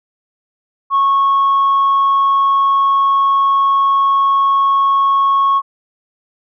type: tone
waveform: sine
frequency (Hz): 1100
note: C#6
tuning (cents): -14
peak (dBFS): -8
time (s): 0.9-5.62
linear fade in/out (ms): 50
effects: tanh soft clip ceiling -7 dBFS